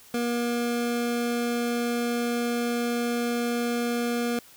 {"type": "tone", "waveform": "25% pulse", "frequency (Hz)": 238.3, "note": "A#3", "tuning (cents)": 38, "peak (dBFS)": -21, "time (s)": [0.14, 4.39], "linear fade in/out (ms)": 2, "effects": ["white hiss -52 dBFS RMS until 4.56 s"]}